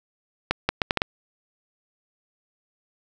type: accelerating click train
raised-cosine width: 0.3 ms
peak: -4 dBFS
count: 6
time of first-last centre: 0.51-1.019 s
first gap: 180 ms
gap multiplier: 0.71
effects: none